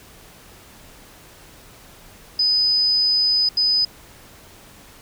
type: tone bursts at uneven times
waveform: sine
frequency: 5000 Hz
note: D#8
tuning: 8 cents sharp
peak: -15 dBFS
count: 2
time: 2.39-3.49 / 3.57-3.85 s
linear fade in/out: 5 ms
effects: pink hiss -46 dBFS RMS until 5.01 s